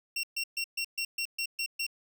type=tone bursts; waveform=25% pulse; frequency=2733 Hz; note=F7; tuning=38 cents flat; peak=-26 dBFS; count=9; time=0.16-1.866 s; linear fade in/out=5 ms; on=74 ms; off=130 ms; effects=none